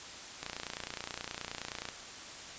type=click train; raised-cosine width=0.2 ms; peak=-20 dBFS; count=44; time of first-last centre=0.43-1.888 s; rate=29.5 Hz; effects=white hiss -46 dBFS RMS until 2.58 s + resampled to 16000 Hz